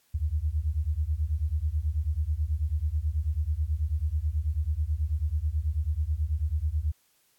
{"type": "beating tone pair", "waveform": "sine", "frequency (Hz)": [71.9, 81.1], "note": ["D2", "E2"], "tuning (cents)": [-36, -28], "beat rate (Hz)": 9.2, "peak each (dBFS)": -28, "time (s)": [0.14, 6.92], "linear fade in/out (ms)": 10, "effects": ["white hiss -67 dBFS RMS until 7.38 s", "AAC 64 kbps"]}